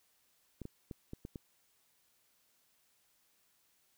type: clicks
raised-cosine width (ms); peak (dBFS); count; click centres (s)
3; -30; 6; 0.617 / 0.654 / 0.912 / 1.134 / 1.251 / 1.358
effects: white hiss -73 dBFS RMS until 3.97 s